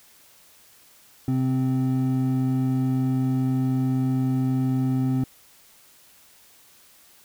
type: tone pair together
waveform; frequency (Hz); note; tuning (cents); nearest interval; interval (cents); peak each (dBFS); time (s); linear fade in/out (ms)
triangle; 130.98 / 260; C3 / C4; +2 / -11; octave; 1187; -21; 1.28-5.24; 2
effects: white hiss -54 dBFS RMS until 7.24 s